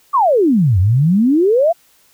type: exponential two-way sweep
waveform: sine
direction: down then up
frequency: 1200 to 87.31 to 708 Hz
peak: -9 dBFS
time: 0.13-1.73 s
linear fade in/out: 20 ms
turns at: 0.79 s
effects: white hiss -53 dBFS RMS until 2.13 s